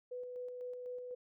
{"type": "tone with tremolo", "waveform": "sine", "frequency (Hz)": 496.5, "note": "B4", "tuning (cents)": 9, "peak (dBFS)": -40, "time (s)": [0.11, 1.15], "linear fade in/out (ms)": 10, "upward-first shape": "square", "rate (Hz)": 4, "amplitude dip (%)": 30, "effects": []}